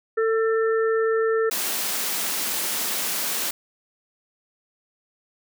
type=harmonic tone; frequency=447 Hz; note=A4; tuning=27 cents sharp; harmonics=1 / 3 / 4; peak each=-19 / -29 / -31 dBFS; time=0.17-1.5 s; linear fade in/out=10 ms
type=high-pass noise; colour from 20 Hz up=white; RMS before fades=-26 dBFS; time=1.51-3.51 s; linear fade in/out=5 ms; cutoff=170 Hz; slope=48 dB/octave
effects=none